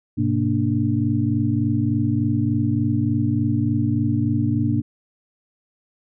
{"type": "tone cluster", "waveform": "sine", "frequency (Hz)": [103, 126.4, 233.7, 293.8], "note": ["G#2", "B2", "A#3", "D4"], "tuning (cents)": [-14, 41, 5, 1], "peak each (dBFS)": -23, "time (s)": [0.17, 4.82], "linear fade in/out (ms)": 20, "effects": []}